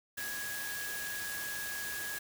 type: tone in noise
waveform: sine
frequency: 1661.2 Hz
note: G#6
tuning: in tune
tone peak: -39 dBFS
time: 0.17-2.19 s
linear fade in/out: 10 ms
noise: white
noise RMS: -41 dBFS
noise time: 0.17-2.19 s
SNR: -1 dB
effects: none